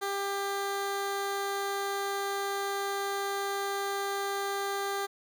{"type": "tone", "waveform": "15% pulse", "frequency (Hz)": 397.3, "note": "G4", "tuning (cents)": 23, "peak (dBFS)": -24, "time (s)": [0.01, 5.07], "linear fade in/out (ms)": 20, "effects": []}